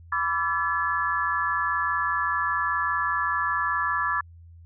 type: tone cluster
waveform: sine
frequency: 996 / 1161 / 1340 / 1714 Hz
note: B5 / D6 / E6 / A6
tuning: +14 / -20 / +28 / -46 cents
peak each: -30 / -27 / -30 / -27 dBFS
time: 0.12-4.21 s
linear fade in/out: 5 ms
effects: added 84 Hz sine -45 dBFS peak until 4.65 s